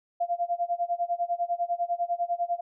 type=tone with tremolo; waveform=sine; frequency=694 Hz; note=F5; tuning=11 cents flat; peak=-22 dBFS; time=0.2-2.61 s; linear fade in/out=10 ms; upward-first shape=sine; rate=10 Hz; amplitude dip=95%; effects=none